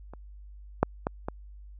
clicks, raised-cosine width 1 ms, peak -29 / -6 / -13 / -17 dBFS, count 4, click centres 0.136 / 0.83 / 1.069 / 1.285 s, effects added 50 Hz sine -44 dBFS peak until 1.79 s

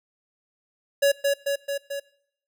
square tone with echo, 562 Hz, C#5, 24 cents sharp, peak -17 dBFS, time 1.02-1.12 s, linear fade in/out 10 ms, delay 220 ms, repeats 4, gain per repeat -3 dB, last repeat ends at 2 s, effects noise-tail reverb RT60 0.7 s tail -22 dB re dry

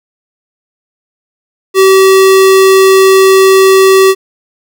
square tone, 383.2 Hz, G4, 39 cents flat, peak -3 dBFS, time 1.74-4.15 s, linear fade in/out 50 ms, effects 7-bit

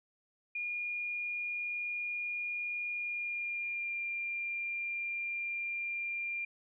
sine tone with pitch glide, 2427 to 2389 Hz, D#7 to D7, -44 to +29 cents, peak -34 dBFS, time 0.55-6.45 s, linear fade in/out 5 ms, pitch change -27 cents, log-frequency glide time 2.92-4.01 s, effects none

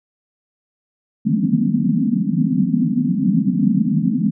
white band-pass noise, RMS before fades -17 dBFS, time 1.25-4.31 s, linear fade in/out 20 ms, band 150 to 270 Hz, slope 96 dB/octave, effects none

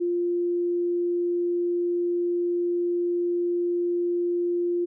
sine tone, 349.2 Hz, F4, in tune, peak -22 dBFS, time 0-4.86 s, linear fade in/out 20 ms, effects none

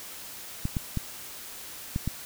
clicks, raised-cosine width 5 ms, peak -15 dBFS, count 5, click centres 0.654 / 0.768 / 0.973 / 1.961 / 2.076 s, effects white hiss -42 dBFS RMS until 2.25 s

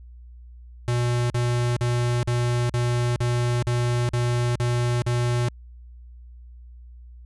square tone bursts, 121 Hz, B2, 35 cents flat, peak -21 dBFS, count 10, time 0.88-5.485 s, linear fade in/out 0 ms, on 420 ms, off 45 ms, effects added 60 Hz sine -41 dBFS peak until 7.25 s + resampled to 24000 Hz

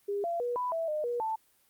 sine tone with pitch steps, 404.4 / 683 / 484.6 / 993 / 658 / 609 / 480.4 / 883 Hz, G#4 / F5 / B4 / B5 / E5 / D#5 / B4 / A5, -46 / -39 / -33 / +9 / -3 / -37 / -48 / +6 cents, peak -29 dBFS, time 0.08-1.36 s, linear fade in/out 10 ms, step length 160 ms, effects white hiss -67 dBFS RMS until 1.69 s + Opus 32 kbps

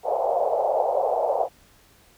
white band-pass noise, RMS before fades -23 dBFS, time 0.03-1.49 s, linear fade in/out 50 ms, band 490 to 780 Hz, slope 48 dB/octave, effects pink hiss -56 dBFS RMS until 2.17 s

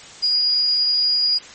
sine tone, 4882 Hz, D#8, 34 cents flat, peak -15 dBFS, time 0.22-1.39 s, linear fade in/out 20 ms, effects white hiss -40 dBFS RMS until 1.54 s + MP3 32 kbps

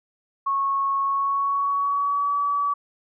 sine tone with pitch glide, 1100 to 1144.1 Hz, C#6 to D6, -14 to -46 cents, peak -20 dBFS, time 0.46-2.74 s, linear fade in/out 10 ms, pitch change +68 cents, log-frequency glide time 1.02-2.36 s, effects none

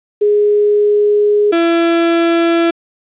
sine / 35% pulse tone pair in turn, 415.3 / 336.2 Hz, G#4 / E4, 0 / +34 cents, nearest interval major third, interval 366 cents, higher first, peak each -8 dBFS, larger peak neither, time 0.21-1.52 / 1.52-2.71 s, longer first, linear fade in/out 10 ms, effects resampled to 8000 Hz + 8-bit

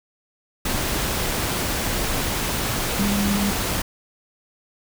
sine tone in noise, 201.6 Hz, G3, 49 cents sharp, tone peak -20 dBFS, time 2.99-3.51 s, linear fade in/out 5 ms, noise pink, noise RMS -24 dBFS, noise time 0.65-3.82 s, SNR +1 dB, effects none

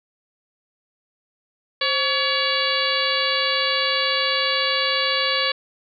harmonic tone with a mistuned harmonic, 566 Hz, C#5, 36 cents sharp, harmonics 1 / 2 / 3 / 4 / 5 / 6 / 7 / 8, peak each -27 / -27 / -27 / -27 / -27 / -27 / -27 / -27 dBFS, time 1.81-5.52 s, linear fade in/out 5 ms, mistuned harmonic 1, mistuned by -120 cents, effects none

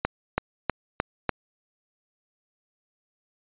accelerating click train, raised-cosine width 0.5 ms, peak -7 dBFS, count 5, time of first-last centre 0.05-1.293 s, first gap 330 ms, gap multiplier 0.96, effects resampled to 8000 Hz

